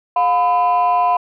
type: tone pair together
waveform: sine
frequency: 712 / 1003.1 Hz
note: F5 / B5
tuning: +33 / +27 cents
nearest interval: tritone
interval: 594 cents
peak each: -13 dBFS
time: 0.16-1.17 s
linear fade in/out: 5 ms
effects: tanh soft clip ceiling -9 dBFS